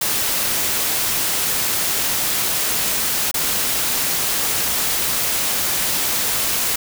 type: noise with dropouts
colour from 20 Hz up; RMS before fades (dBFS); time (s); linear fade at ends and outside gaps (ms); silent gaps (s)
white; -20; 0.01-6.76; 5; 3.314-3.341
effects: none